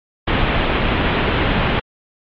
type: low-pass noise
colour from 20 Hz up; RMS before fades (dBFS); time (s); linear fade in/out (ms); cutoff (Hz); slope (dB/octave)
pink; -17; 0.27-1.8; 10; 3400; 48
effects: MP3 48 kbps